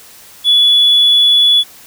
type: tone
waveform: triangle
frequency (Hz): 3418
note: G#7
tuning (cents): +49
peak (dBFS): -3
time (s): 0.44-1.64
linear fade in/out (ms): 50
effects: tanh soft clip ceiling -3 dBFS + white hiss -39 dBFS RMS until 1.86 s